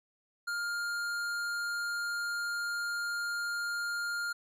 sine tone with tanh clipping, 1407 Hz, F6, 12 cents sharp, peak -34 dBFS, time 0.47-4.33 s, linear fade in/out 10 ms, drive 16 dB, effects none

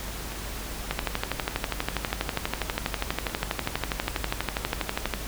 two click trains, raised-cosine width 0.3 ms, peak -22 / -9 dBFS, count 6 / 53, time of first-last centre 0.32-3.296 / 0.91-5.138 s, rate 1.68 / 12.3 Hz, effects added 50 Hz sine -37 dBFS peak until 5.27 s + pink hiss -37 dBFS RMS until 5.27 s

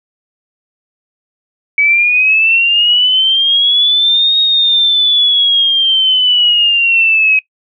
sine linear two-way sweep, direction up then down, 2270 to 3750 to 2536 Hz, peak -7 dBFS, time 1.78-7.39 s, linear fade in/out 2 ms, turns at 4.39 s, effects noise-tail reverb RT60 0.1 s tail -20 dB re dry

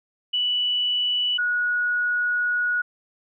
sine tone pair in turn, 2960 / 1457.1 Hz, F#7 / F#6, 0 / -27 cents, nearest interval octave, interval 1227 cents, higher first, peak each -20 dBFS, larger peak neither, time 0.33-1.38 / 1.38-2.82 s, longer second, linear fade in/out 10 ms, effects none

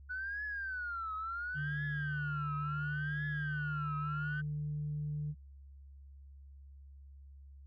sine tone with vibrato, 1474 Hz, F#6, 7 cents flat, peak -36 dBFS, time 0.09-4.42 s, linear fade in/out 20 ms, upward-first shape triangle, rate 0.71 Hz, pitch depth 260 cents each way
sine tone with pitch glide, 146.83 to 149.14 Hz, D3 to D3, 0 to +27 cents, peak -34 dBFS, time 1.54-5.35 s, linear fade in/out 50 ms, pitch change +27 cents, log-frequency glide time 1.91-3.85 s
effects tanh soft clip ceiling -30 dBFS + added 69 Hz sine -51 dBFS peak until 7.66 s

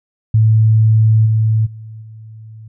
sine tone with level steps, 110 Hz, A2, in tune, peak -7 / -10 / -29 / -32 dBFS, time 0.34-2.68 s, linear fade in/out 5 ms, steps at 1.25 / 1.65 / 2.01 s, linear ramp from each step 20 ms, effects none

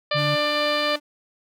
harmonic tone, 594 Hz, D5, 20 cents sharp, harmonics 1 / 2 / 3 / 4 / 5 / 6 / 7 / 8, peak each -24 / -27 / -29 / -30 / -31 / -32 / -32 / -33 dBFS, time 0.11-0.96 s, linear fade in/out 5 ms
sine tone, 144.8 Hz, D3, 24 cents flat, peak -24 dBFS, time 0.14-0.36 s, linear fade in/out 20 ms
sawtooth tone with vibrato, 295.3 Hz, D4, 10 cents sharp, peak -27 dBFS, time 0.15-1 s, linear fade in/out 50 ms, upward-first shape sine, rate 19 Hz, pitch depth 8 cents each way
effects none

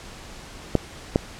clicks, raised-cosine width 2 ms, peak -3 dBFS, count 2, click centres 0.753 / 1.159 s, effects pink hiss -41 dBFS RMS until 1.39 s + low-pass 8000 Hz 12 dB/octave

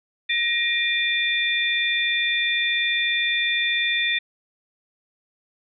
sine tone cluster, 1880 / 2401 / 3546 Hz, A#6 / D7 / A7, +14 / +38 / +13 cents, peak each -24 dBFS, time 0.29-4.19 s, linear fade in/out 10 ms, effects none

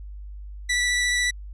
sawtooth tone with vibrato, 1962 Hz, B6, 12 cents flat, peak -17 dBFS, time 0.69-1.31 s, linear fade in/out 10 ms, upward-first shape sine, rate 14 Hz, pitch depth 8 cents each way, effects added 50 Hz sine -35 dBFS peak until 1.53 s + resampled to 22050 Hz

